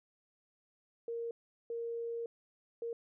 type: tone bursts at uneven times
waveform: sine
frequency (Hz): 465.4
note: A#4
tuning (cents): -3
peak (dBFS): -36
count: 3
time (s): 1.08-1.31 / 1.7-2.26 / 2.82-2.93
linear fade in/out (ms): 2
effects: none